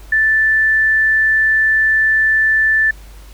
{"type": "tone", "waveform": "sine", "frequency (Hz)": 1760, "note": "A6", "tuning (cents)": 0, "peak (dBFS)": -10, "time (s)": [0.12, 2.91], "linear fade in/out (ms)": 5, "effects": ["added 50 Hz sine -35 dBFS peak until 3.33 s", "pink hiss -45 dBFS RMS until 3.33 s"]}